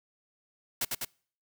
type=noise with echo; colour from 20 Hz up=white; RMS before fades=-30 dBFS; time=0.81-0.85 s; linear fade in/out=5 ms; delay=100 ms; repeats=2; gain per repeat=-2 dB; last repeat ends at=1.05 s; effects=noise-tail reverb RT60 0.5 s tail -26 dB re dry